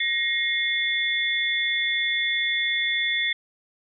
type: tone cluster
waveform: sine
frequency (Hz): 1882 / 2145 / 3469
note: A#6 / C7 / A7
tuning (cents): +16 / +42 / -25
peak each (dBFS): -26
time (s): 0-3.33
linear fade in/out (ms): 5
effects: none